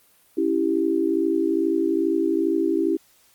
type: chord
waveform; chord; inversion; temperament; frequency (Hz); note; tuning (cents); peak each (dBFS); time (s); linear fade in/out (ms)
sine; C# diminished; none; equal; 277.2 / 329.6 / 392; C#4 / E4 / G4; 0 / 0 / 0; -26 / -21 / -24; 0.37-2.97; 10
effects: white hiss -58 dBFS RMS until 3.34 s + Opus 32 kbps